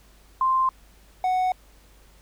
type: tone pair in turn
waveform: sine / triangle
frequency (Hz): 1046.5 / 740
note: C6 / F#5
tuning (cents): 0 / 0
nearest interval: tritone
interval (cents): 600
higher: first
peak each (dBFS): -18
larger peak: neither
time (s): 0.41-0.69 / 1.24-1.52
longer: neither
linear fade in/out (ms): 2
effects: added 50 Hz sine -52 dBFS peak until 2.21 s + pink hiss -57 dBFS RMS until 2.21 s